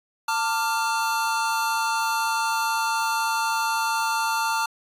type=chord; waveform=square; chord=D minor; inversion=second; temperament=equal with one note detuned; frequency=898 / 1174.7 / 1396.9 Hz; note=A5 / D6 / F6; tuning=+35 / 0 / 0 cents; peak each=-25 / -31 / -28 dBFS; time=0.28-4.66 s; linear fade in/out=5 ms; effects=resampled to 32000 Hz